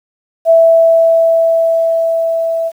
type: tone with level ramp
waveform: sine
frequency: 659.3 Hz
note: E5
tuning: in tune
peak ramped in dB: -3 to -13 dBFS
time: 0.45-2.72 s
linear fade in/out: 50 ms
effects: 7-bit